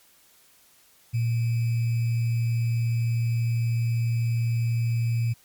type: tone with sample-and-hold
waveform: sine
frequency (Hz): 116.54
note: A#2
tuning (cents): 0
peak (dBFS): -21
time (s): 1.13-5.34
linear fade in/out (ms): 20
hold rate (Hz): 2450
effects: white hiss -58 dBFS RMS until 5.44 s + MP3 96 kbps